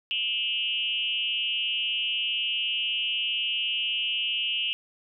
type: tone with frequency modulation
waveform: sine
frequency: 2866 Hz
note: F7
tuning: 44 cents sharp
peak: -25 dBFS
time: 0.11-4.73 s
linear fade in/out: 0 ms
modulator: 235 Hz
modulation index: 1.1
effects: none